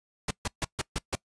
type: noise bursts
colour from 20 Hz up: pink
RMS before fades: -29 dBFS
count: 6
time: 0.28-1.154 s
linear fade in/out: 5 ms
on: 29 ms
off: 140 ms
effects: noise-tail reverb RT60 0.1 s tail -23 dB re dry + resampled to 22050 Hz